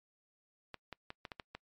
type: clicks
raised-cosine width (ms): 0.3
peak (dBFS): -27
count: 7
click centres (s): 0.743 / 0.927 / 1.104 / 1.252 / 1.318 / 1.398 / 1.55
effects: noise-tail reverb RT60 0.1 s tail -25 dB re dry + MP3 64 kbps